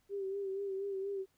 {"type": "tone with vibrato", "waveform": "sine", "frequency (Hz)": 392, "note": "G4", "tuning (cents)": 0, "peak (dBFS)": -35, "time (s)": [0.09, 1.26], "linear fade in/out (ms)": 50, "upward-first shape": "sine", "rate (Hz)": 4.2, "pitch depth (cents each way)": 44, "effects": ["pink hiss -75 dBFS RMS until 1.37 s"]}